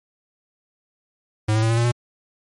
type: tone with pitch steps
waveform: square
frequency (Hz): 107.6 / 110.05 / 112.56 / 115.12 / 117.75 / 120.43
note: A2 / A2 / A2 / A#2 / A#2 / B2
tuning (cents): -38 / +1 / +40 / -21 / +18 / -43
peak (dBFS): -17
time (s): 1.48-1.918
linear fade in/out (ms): 10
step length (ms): 73
effects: MP3 48 kbps